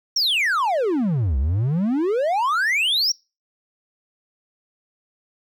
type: exponential two-way sweep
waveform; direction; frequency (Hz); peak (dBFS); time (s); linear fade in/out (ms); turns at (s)
triangle; down then up; 5770 to 62.5 to 5770; -16; 0.16-3.12; 5; 1.38
effects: noise-tail reverb RT60 0.3 s tail -26 dB re dry